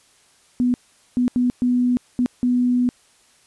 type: tone bursts at uneven times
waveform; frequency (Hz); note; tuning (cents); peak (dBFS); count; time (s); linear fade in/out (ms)
sine; 246.9; B3; 0; -15; 6; 0.6-0.74 / 1.17-1.28 / 1.36-1.5 / 1.62-1.97 / 2.19-2.26 / 2.43-2.89; 0
effects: white hiss -56 dBFS RMS until 3.46 s + resampled to 24000 Hz